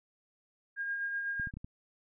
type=tone with tremolo; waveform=sine; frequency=1619 Hz; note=G#6; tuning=45 cents flat; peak=-31 dBFS; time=0.76-1.51 s; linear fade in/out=50 ms; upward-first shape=sine; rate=8 Hz; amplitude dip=35%
type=clicks; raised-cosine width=5 ms; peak=-30 dBFS; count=5; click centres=1.398 / 1.472 / 1.539 / 1.57 / 1.645 s
effects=none